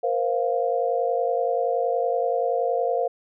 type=chord; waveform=sine; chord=Bb suspended second; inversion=none; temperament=equal with one note detuned; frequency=472.7 / 523.3 / 698.5 Hz; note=Bb4 / C5 / F5; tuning=+24 / 0 / 0 cents; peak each=-25 dBFS; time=0.03-3.08 s; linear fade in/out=10 ms; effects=none